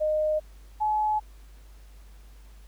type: tone pair in turn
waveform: sine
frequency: 615 / 853.4 Hz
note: D#5 / G#5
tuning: -20 / +47 cents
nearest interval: tritone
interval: 567 cents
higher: second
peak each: -22 dBFS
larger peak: neither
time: 0-0.4 / 0.8-1.2 s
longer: neither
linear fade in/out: 20 ms
effects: added 50 Hz sine -46 dBFS peak until 2.67 s + pink hiss -60 dBFS RMS until 2.67 s